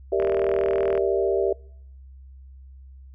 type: chord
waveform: sine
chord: E half-diminished seventh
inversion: first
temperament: equal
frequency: 392 / 466.2 / 587.3 / 659.3 Hz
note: G4 / Bb4 / D5 / E5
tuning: 0 / 0 / 0 / 0 cents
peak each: -22 / -26 / -27 / -27 dBFS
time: 0.12-1.53 s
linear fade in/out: 5 ms
type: click train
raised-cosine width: 0.5 ms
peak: -17 dBFS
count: 33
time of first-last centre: 0.2-0.977 s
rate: 41.2 Hz
effects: noise-tail reverb RT60 0.7 s tail -26 dB re dry + added 66 Hz sine -42 dBFS peak until 3.14 s